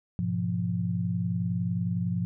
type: chord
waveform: sine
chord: F diminished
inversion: first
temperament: equal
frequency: 103.83 / 123.47 / 174.61 Hz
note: Ab2 / Cb3 / F3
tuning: 0 / 0 / 0 cents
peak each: -31 / -33 / -28 dBFS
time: 0.19-2.25 s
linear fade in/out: 0 ms
effects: none